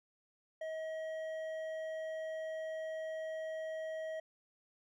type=tone with hard clipping; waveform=sine; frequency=636 Hz; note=D#5; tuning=38 cents sharp; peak=-40 dBFS; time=0.61-4.2 s; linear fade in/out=5 ms; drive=7 dB; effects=none